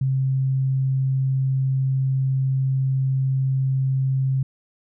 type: tone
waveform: sine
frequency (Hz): 133.1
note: C3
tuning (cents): +30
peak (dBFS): -18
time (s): 0.01-4.43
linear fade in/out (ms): 5
effects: none